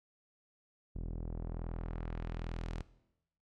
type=tone with low-pass filter sweep; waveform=sawtooth; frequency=41.2 Hz; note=E1; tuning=in tune; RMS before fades=-40 dBFS; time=0.95-2.82 s; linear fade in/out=10 ms; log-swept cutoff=340 to 6800 Hz; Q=0.74; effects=noise-tail reverb RT60 0.9 s tail -18 dB re dry